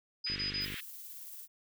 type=tone bursts; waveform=sine; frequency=4978 Hz; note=D#8; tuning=in tune; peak=-33 dBFS; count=3; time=0.24-0.656 s; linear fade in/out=10 ms; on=120 ms; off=28 ms
type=band-pass noise; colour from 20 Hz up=white; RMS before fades=-43 dBFS; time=0.26-0.81 s; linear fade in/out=10 ms; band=1700 to 3200 Hz; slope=24 dB/octave
type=click train; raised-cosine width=3 ms; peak=-32 dBFS; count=23; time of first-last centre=0.3-0.742 s; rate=49.8 Hz
type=noise with tremolo; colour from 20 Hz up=violet; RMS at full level=-46 dBFS; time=0.6-1.48 s; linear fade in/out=50 ms; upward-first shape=sine; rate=18 Hz; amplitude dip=25%
effects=none